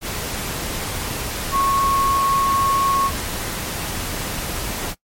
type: tone in noise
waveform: sine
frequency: 1098 Hz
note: C#6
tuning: 17 cents flat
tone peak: -16 dBFS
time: 1.51-3.11 s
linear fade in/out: 50 ms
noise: pink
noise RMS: -26 dBFS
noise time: 0.01-4.95 s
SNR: +7 dB
effects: noise-tail reverb RT60 0.1 s tail -20 dB re dry + MP3 64 kbps